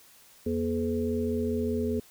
harmonic tone with a mistuned harmonic, 85 Hz, F2, 46 cents flat, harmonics 1 / 3 / 5 / 6, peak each -34 / -29 / -30 / -38 dBFS, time 0.46-2 s, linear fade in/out 5 ms, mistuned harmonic 3, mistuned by -110 cents, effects white hiss -56 dBFS RMS until 2.1 s

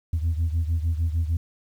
sine beating tone pair, 80.5 / 87.1 Hz, E2 / F2, -41 / -4 cents, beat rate 6.6 Hz, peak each -21 / -25 dBFS, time 0.13-1.37 s, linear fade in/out 5 ms, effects tanh soft clip ceiling -18 dBFS + 9-bit

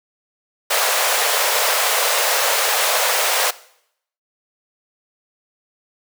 pink high-pass noise, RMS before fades -18 dBFS, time 0.7-3.51 s, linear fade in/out 10 ms, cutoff 480 Hz, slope 48 dB/octave, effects noise-tail reverb RT60 0.7 s tail -19 dB re dry

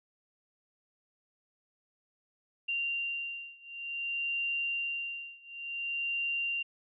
sine beating tone pair, 2774 / 2774.55 Hz, F7 / F7, -12 / -12 cents, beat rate 0.55 Hz, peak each -35 / -36 dBFS, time 2.68-6.63 s, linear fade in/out 10 ms, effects none

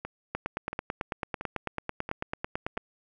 two click trains, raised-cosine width 0.5 ms, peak -15 / -20 dBFS, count 23 / 5, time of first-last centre 0.35-2.776 / 0.05-2.771 s, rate 9.07 / 1.47 Hz, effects none

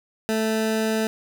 20% pulse tone, 220 Hz, A3, in tune, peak -16 dBFS, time 0.29-1.07 s, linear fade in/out 0 ms, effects none

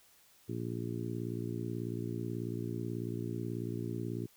harmonic tone, 58.27 Hz, A#1, in tune, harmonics 2 / 3 / 4 / 5 / 6 / 7, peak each -39 / -43 / -43 / -43 / -42 / -46 dBFS, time 0.48-4.27 s, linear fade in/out 20 ms, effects white hiss -64 dBFS RMS until 4.36 s

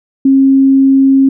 sine tone, 270 Hz, C#4, 45 cents flat, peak -4 dBFS, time 0.25-1.29 s, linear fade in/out 5 ms, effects none

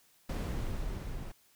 brown noise with level ramp, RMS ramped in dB -32 to -41 dBFS, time 0.29-1.32 s, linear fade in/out 5 ms, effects white hiss -66 dBFS RMS until 1.55 s

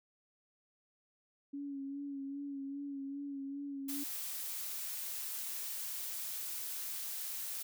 sine tone with vibrato, 278.9 Hz, C#4, 11 cents sharp, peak -39 dBFS, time 1.53-4.04 s, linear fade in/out 10 ms, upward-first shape sine, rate 2.5 Hz, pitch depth 34 cents each way
blue noise, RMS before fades -41 dBFS, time 3.88-7.63 s, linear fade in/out 10 ms
effects none

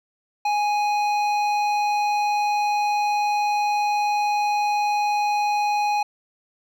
sine tone with hard clipping, 830.6 Hz, G#5, in tune, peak -21 dBFS, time 0.45-6.03 s, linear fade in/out 5 ms, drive 11 dB, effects none

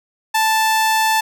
sawtooth tone, 880 Hz, A5, in tune, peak -10 dBFS, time 0.34-1.21 s, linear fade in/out 10 ms, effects none

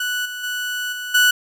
30% pulse tone with level steps, 1480 Hz, F#6, in tune, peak -18 / -25 / -20 / -24 / -9 dBFS, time 0-1.31 s, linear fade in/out 5 ms, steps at 0.25 / 0.43 / 0.92 / 1.14 s, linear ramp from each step 10 ms, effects none

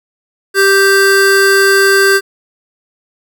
square tone pair together, 392 / 1568 Hz, G4 / G6, 0 / 0 cents, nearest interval 2 octaves, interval 2400 cents, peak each -10 dBFS, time 0.54-2.21 s, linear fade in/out 50 ms, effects none

